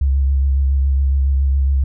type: tone with vibrato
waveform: sine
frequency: 68.1 Hz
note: C#2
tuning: 30 cents flat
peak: -12 dBFS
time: 0.01-1.84 s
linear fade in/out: 5 ms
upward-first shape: triangle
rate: 7.2 Hz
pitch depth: 40 cents each way
effects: none